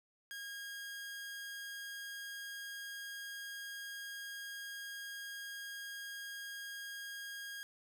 sawtooth tone, 1630 Hz, G#6, 33 cents flat, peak -40 dBFS, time 0.31-7.63 s, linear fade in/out 0 ms, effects none

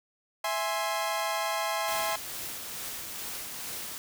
sawtooth chord, E augmented, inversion none, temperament equal with one note detuned, 659.3 / 830.6 / 1051.3 Hz, E5 / G#5 / B#5, 0 / 0 / +8 cents, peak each -29 dBFS, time 0.44-2.16 s, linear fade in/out 5 ms
white noise with tremolo, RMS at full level -37 dBFS, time 1.88-3.98 s, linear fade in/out 0 ms, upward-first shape sine, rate 2.3 Hz, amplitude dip 25%
effects none

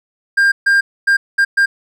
triangle tone bursts at uneven times, 1600 Hz, G6, 35 cents sharp, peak -7 dBFS, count 5, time 0.37-0.52 / 0.66-0.81 / 1.07-1.17 / 1.38-1.45 / 1.57-1.66 s, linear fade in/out 10 ms, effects none

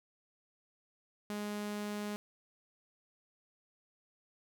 sawtooth tone, 207.7 Hz, G#3, in tune, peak -33 dBFS, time 1.3-2.16 s, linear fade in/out 0 ms, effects none

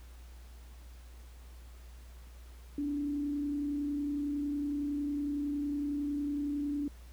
sine tone with frequency modulation, 288.8 Hz, D4, 29 cents flat, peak -31 dBFS, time 2.78-6.88 s, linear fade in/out 2 ms, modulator 30.9 Hz, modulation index 0.29, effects added 60 Hz sine -48 dBFS peak until 7.12 s + pink hiss -61 dBFS RMS until 7.12 s

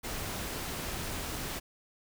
pink noise, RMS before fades -37 dBFS, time 0.03-1.6 s, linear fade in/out 20 ms, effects none

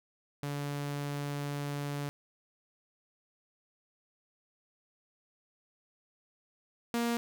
sawtooth tone pair in turn, 143.7 / 235.3 Hz, D3 / A#3, -37 / +16 cents, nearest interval major sixth, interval 853 cents, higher second, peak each -30 / -25 dBFS, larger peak second, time 0.43-2.09 / 6.94-7.17 s, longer first, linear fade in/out 0 ms, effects none

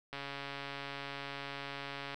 click train, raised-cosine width 0.3 ms, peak -25 dBFS, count 283, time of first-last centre 0.13-2.144 s, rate 140 Hz, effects none

